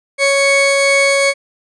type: tone pair together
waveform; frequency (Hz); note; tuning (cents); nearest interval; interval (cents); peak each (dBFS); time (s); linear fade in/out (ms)
40% pulse; 554.4 / 2220; C#5 / C#7; 0 / +2; 2 octaves; 2402; -12; 0.18-1.34; 50
effects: resampled to 22050 Hz